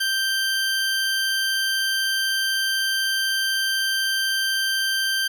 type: tone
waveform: 20% pulse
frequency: 1568 Hz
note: G6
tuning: in tune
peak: -16 dBFS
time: 0-5.28 s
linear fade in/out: 10 ms
effects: none